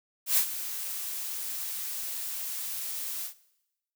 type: noise with ADSR envelope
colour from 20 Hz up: blue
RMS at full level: -22 dBFS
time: 0.26-3.34 s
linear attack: 110 ms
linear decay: 82 ms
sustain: -13 dB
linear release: 100 ms
effects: noise-tail reverb RT60 0.9 s tail -19 dB re dry